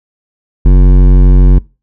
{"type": "tone with hard clipping", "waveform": "triangle", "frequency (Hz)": 46.25, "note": "F#1", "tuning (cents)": 0, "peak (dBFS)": -3, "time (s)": [0.65, 1.59], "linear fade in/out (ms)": 10, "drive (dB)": 17, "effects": ["noise-tail reverb RT60 0.3 s tail -24 dB re dry"]}